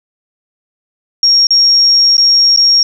sine tone with dropouts, 5570 Hz, F8, 5 cents flat, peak -5 dBFS, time 1.23-2.83 s, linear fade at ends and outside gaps 2 ms, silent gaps 1.47-1.506 / 2.169-2.179 / 2.563-2.573 s, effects 7-bit

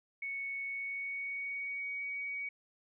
sine tone with pitch glide, 2217 to 2254 Hz, C#7 to C#7, 0 to +28 cents, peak -36 dBFS, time 0.22-2.49 s, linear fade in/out 5 ms, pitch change +28 cents, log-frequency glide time 0.65-2.05 s, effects none

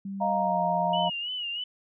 sine tone with pitch glide, 196 to 176.65 Hz, G3 to F3, 0 to +20 cents, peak -32 dBFS, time 0.05-1.1 s, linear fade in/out 5 ms, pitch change -180 cents, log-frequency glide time 0.33-0.65 s
sine chord, Eb suspended second, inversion none, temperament just, 622.3 / 700 / 933.4 Hz, Eb5 / F5 / Bb5, 0 / +4 / +2 cents, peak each -30 / -27 / -27 dBFS, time 0.2-1.1 s, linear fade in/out 20 ms
sine tone with vibrato, 2900 Hz, F#7, 35 cents flat, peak -30 dBFS, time 0.93-1.64 s, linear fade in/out 5 ms, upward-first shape sine, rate 3.1 Hz, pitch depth 74 cents each way
effects none

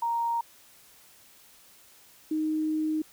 sine tone pair in turn, 932.3 / 311.1 Hz, A#5 / D#4, 0 / 0 cents, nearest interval octave + perfect fifth, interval 1900 cents, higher first, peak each -25 dBFS, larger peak neither, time 0.02-0.41 / 2.31-3.02 s, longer second, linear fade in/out 5 ms, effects white hiss -56 dBFS RMS until 3.12 s

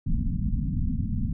pink low-pass noise, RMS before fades -26 dBFS, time 0.06-1.33 s, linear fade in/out 5 ms, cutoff 260 Hz, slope 96 dB/octave, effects none

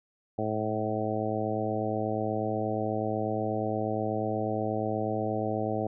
harmonic tone with a mistuned harmonic, 108.3 Hz, A2, 27 cents flat, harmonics 1 / 2 / 3 / 4 / 5 / 6 / 7, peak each -35 / -35 / -35 / -35 / -35 / -35 / -35 dBFS, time 0.38-5.87 s, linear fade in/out 5 ms, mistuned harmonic 1, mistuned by +18 cents, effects none

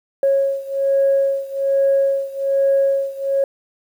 sine beating tone pair, 548 / 549.2 Hz, C#5 / C#5, -20 / -16 cents, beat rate 1.2 Hz, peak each -16 / -18 dBFS, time 0.23-3.44 s, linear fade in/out 2 ms, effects tanh soft clip ceiling -8 dBFS + 8-bit

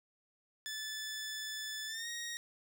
15% pulse tone with pitch glide, 1742 to 1877.8 Hz, A6 to A#6, -18 to +12 cents, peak -33 dBFS, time 0.66-2.37 s, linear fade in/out 0 ms, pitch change +130 cents, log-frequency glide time 1.87-2.08 s, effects none

